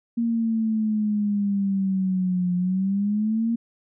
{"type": "exponential two-way sweep", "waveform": "sine", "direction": "down then up", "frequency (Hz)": [234.2, 177.6, 234.2], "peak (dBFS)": -20, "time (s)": [0.17, 3.56], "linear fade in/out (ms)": 10, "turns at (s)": 2.55, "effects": []}